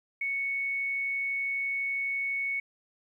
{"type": "tone", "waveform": "sine", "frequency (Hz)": 2217, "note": "C#7", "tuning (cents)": 0, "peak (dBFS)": -28, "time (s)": [0.21, 2.6], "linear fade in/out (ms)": 5, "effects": ["11-bit"]}